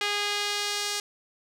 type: tone with band-pass filter sweep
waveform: sawtooth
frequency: 411.1 Hz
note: G#4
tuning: 18 cents flat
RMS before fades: -29 dBFS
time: 0.01-1 s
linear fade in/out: 2 ms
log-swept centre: 3000 to 5600 Hz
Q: 1.1
effects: none